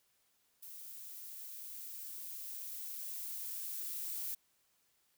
violet noise with level ramp, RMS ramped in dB -50 to -40 dBFS, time 0.62-4.35 s, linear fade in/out 10 ms, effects white hiss -75 dBFS RMS until 5.17 s

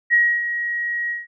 sine tone with ADSR envelope, 1898 Hz, A#6, 31 cents sharp, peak -11 dBFS, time 0.1-1.27 s, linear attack 34 ms, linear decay 280 ms, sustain -10 dB, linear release 170 ms, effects none

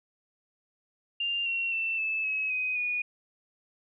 sine tone with pitch steps, 2794 / 2735 / 2677 / 2620 / 2565 / 2511 / 2458 Hz, F7 / F7 / E7 / E7 / E7 / D#7 / D#7, 0 / -37 / +26 / -11 / -48 / +15 / -22 cents, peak -27 dBFS, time 1.2-3.02 s, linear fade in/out 5 ms, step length 260 ms, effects none

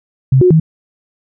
sine tone with pitch steps, 131.9 / 363.5 / 159.6 Hz, C3 / F#4 / D#3, +14 / -31 / +44 cents, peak -5 dBFS, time 0.32-0.599 s, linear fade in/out 5 ms, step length 93 ms, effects none

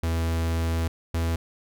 45% pulse tone pair in turn, 82.41 / 82.78 Hz, E2 / E2, 0 / +8 cents, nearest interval unison, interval 8 cents, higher second, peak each -23 dBFS, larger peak neither, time 0.03-0.88 / 1.14-1.36 s, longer first, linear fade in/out 5 ms, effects none

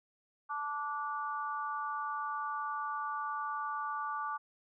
harmonic tone, 291.6 Hz, D4, 12 cents flat, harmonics 3 / 4 / 5, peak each -40 / -36 / -43 dBFS, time 0.49-4.38 s, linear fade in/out 20 ms, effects none

